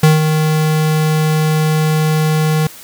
square tone with ADSR envelope, 155.56 Hz, D#3, in tune, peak -5 dBFS, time 0.03-2.67 s, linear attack 5 ms, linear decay 160 ms, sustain -7 dB, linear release 3 ms, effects white hiss -36 dBFS RMS until 2.83 s

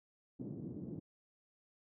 white band-pass noise, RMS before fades -45 dBFS, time 0.39-1 s, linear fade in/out 10 ms, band 110 to 310 Hz, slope 24 dB/octave, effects none

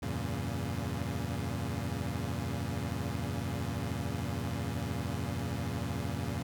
25% pulse chord, E diminished seventh, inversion none, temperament equal with one note detuned, 82.41 / 95.48 / 116.54 / 138.59 Hz, E2 / G2 / Bb2 / Db3, 0 / -45 / 0 / 0 cents, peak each -35 / -35 / -34 / -36 dBFS, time 0.02-6.43 s, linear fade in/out 10 ms, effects none

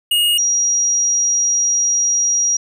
square / sine tone pair in turn, 2865 / 5730 Hz, F7 / F8, +44 / +44 cents, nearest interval octave, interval 1200 cents, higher second, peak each -13 dBFS, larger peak neither, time 0.11-0.38 / 0.38-2.57 s, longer second, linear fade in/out 5 ms, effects none

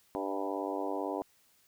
harmonic tone with a mistuned harmonic, 98 Hz, G2, in tune, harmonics 3 / 4 / 5 / 6 / 7 / 8 / 9 / 10, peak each -38 / -39 / -40 / -41 / -41 / -42 / -43 / -43 dBFS, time 0.15-1.22 s, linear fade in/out 0 ms, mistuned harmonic 7, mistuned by -20 cents, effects white hiss -67 dBFS RMS until 1.67 s

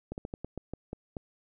slowing click train, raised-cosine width 2 ms, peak -23 dBFS, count 9, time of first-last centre 0.12-1.168 s, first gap 59 ms, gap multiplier 1.22, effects none

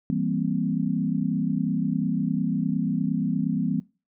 sine chord, C dominant seventh, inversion first, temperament equal, 164.81 / 196 / 233.1 / 261.6 Hz, E3 / G3 / Bb3 / C4, 0 / 0 / 0 / 0 cents, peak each -28 dBFS, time 0.1-3.8 s, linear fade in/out 0 ms, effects noise-tail reverb RT60 0.3 s tail -21 dB re dry

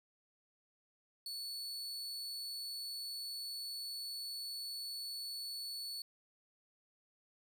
40% pulse tone, 4435 Hz, C#8, in tune, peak -40 dBFS, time 1.26-6.02 s, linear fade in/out 2 ms, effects none

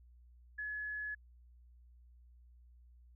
sine tone, 1700 Hz, G#6, 40 cents sharp, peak -38 dBFS, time 0.58-1.15 s, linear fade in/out 10 ms, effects added 60 Hz sine -58 dBFS peak until 3.15 s

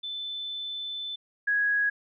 sine tone pair in turn, 3520 / 1661.2 Hz, A7 / G#6, 0 / 0 cents, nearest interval octave + minor second, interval 1300 cents, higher first, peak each -32 / -22 dBFS, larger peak second, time 0.03-1.16 / 1.47-1.9 s, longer first, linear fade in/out 10 ms, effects none

